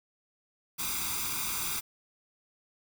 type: noise with comb filter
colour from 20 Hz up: white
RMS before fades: -33 dBFS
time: 0.78-1.81 s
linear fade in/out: 20 ms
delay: 0.83 ms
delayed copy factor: +1
effects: none